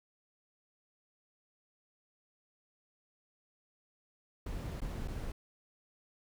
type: noise with dropouts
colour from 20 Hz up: brown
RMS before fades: -39 dBFS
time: 4.46-5.32 s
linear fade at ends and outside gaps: 5 ms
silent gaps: 4.805-4.816 / 5.077-5.081 s
effects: none